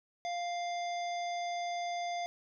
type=harmonic tone; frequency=698.5 Hz; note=F5; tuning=in tune; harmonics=1 / 3 / 5 / 7 / 9; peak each=-34 / -44 / -48 / -51 / -53 dBFS; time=0.25-2.26 s; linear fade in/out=0 ms; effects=none